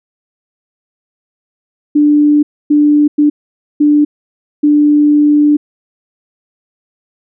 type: tone bursts at uneven times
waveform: sine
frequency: 295.5 Hz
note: D4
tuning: 11 cents sharp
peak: -5 dBFS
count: 5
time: 1.95-2.43 / 2.7-3.08 / 3.18-3.3 / 3.8-4.05 / 4.63-5.57 s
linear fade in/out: 10 ms
effects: none